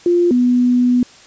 sine tone pair in turn, 349.2 / 246.9 Hz, F4 / B3, 0 / 0 cents, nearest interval tritone, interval 600 cents, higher first, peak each -10 dBFS, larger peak neither, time 0.06-0.31 / 0.31-1.03 s, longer second, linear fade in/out 2 ms, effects white hiss -43 dBFS RMS until 1.26 s + resampled to 16000 Hz

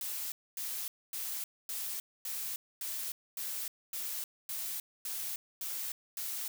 blue noise bursts, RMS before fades -38 dBFS, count 12, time 0.01-6.48 s, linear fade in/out 2 ms, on 310 ms, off 250 ms, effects none

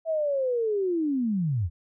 sine linear sweep, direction down, 659.3 to 74.3 Hz, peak -23 dBFS, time 0.05-1.7 s, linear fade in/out 50 ms, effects none

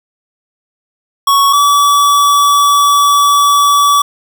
square tone pair in turn, 1113 / 1146.3 Hz, C#6 / D6, +7 / -42 cents, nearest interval minor second, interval 51 cents, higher second, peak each -7 dBFS, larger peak neither, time 1.27-1.53 / 1.53-4.02 s, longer second, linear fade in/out 5 ms, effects none

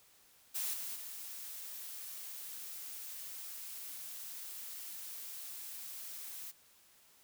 blue noise with level steps, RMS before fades -37 / -42 / -46 dBFS, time 0.54-6.52 s, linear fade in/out 20 ms, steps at 0.73 / 0.95 s, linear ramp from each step 10 ms, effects white hiss -65 dBFS RMS until 7.23 s

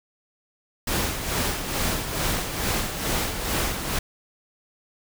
pink noise with tremolo, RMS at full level -24 dBFS, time 0.87-3.99 s, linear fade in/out 5 ms, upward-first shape sine, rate 2.3 Hz, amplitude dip 55%, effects none

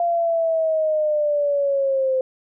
sine linear sweep, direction down, 693 to 517 Hz, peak -17 dBFS, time 0-2.21 s, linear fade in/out 2 ms, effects none

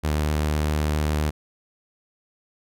sawtooth tone with vibrato, 75.7 Hz, D#2, 47 cents flat, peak -17 dBFS, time 0.03-1.31 s, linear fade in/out 20 ms, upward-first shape square, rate 7.7 Hz, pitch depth 9 cents each way, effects none

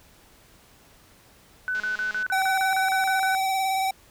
sine tone bursts, 1500 Hz, F#6, 23 cents sharp, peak -24 dBFS, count 11, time 1.68-3.35 s, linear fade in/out 0 ms, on 120 ms, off 35 ms
click train, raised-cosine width 0.2 ms, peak -25 dBFS, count 101, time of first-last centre 1.75-2.226 s, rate 210 Hz
square tone with vibrato, 767 Hz, G5, 38 cents flat, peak -23 dBFS, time 2.32-3.91 s, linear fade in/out 5 ms, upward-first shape sine, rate 18 Hz, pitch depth 22 cents each way
effects pink hiss -55 dBFS RMS until 4.1 s

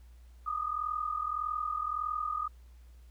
sine tone pair together, 1202.8 / 1244.5 Hz, D6 / D#6, +41 / 0 cents, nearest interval minor second, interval 59 cents, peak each -35 / -33 dBFS, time 0.46-2.48 s, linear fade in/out 10 ms, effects added 60 Hz sine -51 dBFS peak until 3.1 s + pink hiss -69 dBFS RMS until 3.1 s

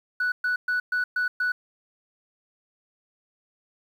sine tone bursts, 1480 Hz, F#6, in tune, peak -20 dBFS, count 6, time 0.2-1.52 s, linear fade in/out 5 ms, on 120 ms, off 120 ms, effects tanh soft clip ceiling -20 dBFS + 9-bit

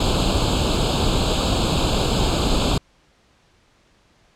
pink noise with comb filter, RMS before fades -19 dBFS, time 0-2.78 s, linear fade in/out 5 ms, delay 0.26 ms, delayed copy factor +0.95, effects pink hiss -58 dBFS RMS until 4.35 s + low-pass 6000 Hz 12 dB/octave

